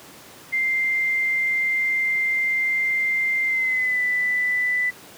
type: tone with pitch glide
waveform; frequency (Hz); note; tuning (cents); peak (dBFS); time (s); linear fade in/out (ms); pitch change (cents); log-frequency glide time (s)
sine; 2093 to 1989.3; C7 to B6; 0 to +12; -19; 0.52-4.91; 20; -88; 3.46-4.01
effects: pink hiss -44 dBFS RMS until 5.17 s + high-pass 150 Hz 12 dB/octave